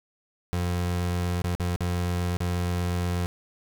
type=tone with dropouts; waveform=30% pulse; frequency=88.4 Hz; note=F2; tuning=22 cents sharp; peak=-22 dBFS; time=0.53-3.26 s; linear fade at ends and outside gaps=0 ms; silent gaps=1.419-1.442 / 1.551-1.598 / 1.761-1.806 / 2.37-2.404 s; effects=none